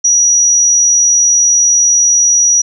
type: tone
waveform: sine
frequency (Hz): 5810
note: F#8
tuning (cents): -32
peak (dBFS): -6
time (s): 0.04-2.62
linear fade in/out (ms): 10
effects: none